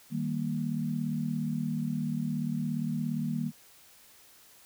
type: chord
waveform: sine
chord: Eb major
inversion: none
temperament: equal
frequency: 155.56 / 196 / 233.1 Hz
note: Eb3 / G3 / Bb3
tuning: 0 / 0 / 0 cents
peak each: -33 / -35 / -32 dBFS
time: 0.1-3.52 s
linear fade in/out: 50 ms
effects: white hiss -57 dBFS RMS until 4.65 s